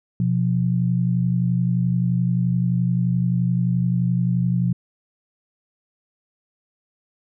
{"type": "tone pair together", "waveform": "sine", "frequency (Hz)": [125, 176.57], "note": ["B2", "F3"], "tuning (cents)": [21, 19], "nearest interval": "tritone", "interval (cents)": 598, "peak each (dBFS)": -20, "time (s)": [0.2, 4.73], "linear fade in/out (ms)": 2, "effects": []}